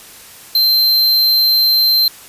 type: tone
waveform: square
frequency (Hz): 4124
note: C8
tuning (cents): -26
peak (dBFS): -10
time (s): 0.55-2.08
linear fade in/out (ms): 2
effects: white hiss -38 dBFS RMS until 2.28 s + resampled to 32000 Hz